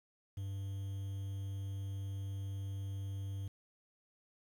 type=tone with quantisation; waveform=triangle; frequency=98 Hz; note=G2; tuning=in tune; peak=-36 dBFS; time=0.37-3.48 s; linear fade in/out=5 ms; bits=10; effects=none